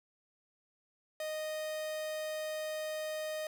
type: tone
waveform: 45% pulse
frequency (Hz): 620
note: D#5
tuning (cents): -6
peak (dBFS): -36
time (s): 1.2-3.47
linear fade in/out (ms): 2
effects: none